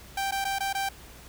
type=tone with dropouts; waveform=sawtooth; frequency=784 Hz; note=G5; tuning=in tune; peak=-23 dBFS; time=0.17-0.89 s; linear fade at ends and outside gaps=5 ms; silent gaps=0.311-0.321 / 0.444-0.45 / 0.587-0.604 / 0.729-0.748 s; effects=added 60 Hz sine -52 dBFS peak until 1.28 s + pink hiss -49 dBFS RMS until 1.28 s